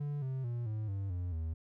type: tone with pitch steps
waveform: triangle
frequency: 145.3 / 131.71 / 119.39 / 108.23 / 98.1 / 88.93 / 80.61 Hz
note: D3 / C3 / A#2 / A2 / G2 / F2 / E2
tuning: -18 / +12 / +42 / -28 / +2 / +32 / -38 cents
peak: -32 dBFS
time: 0-1.54 s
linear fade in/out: 10 ms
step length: 220 ms
effects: none